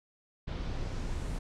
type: noise with low-pass filter sweep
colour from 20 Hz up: brown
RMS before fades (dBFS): -35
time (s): 0.47-1.39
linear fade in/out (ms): 10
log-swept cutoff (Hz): 3900 to 9900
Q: 1.4
effects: none